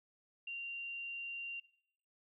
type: tone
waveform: sine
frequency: 2770 Hz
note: F7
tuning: 15 cents flat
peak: -40 dBFS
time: 0.47-1.6 s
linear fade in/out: 5 ms
effects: noise-tail reverb RT60 0.6 s tail -18 dB re dry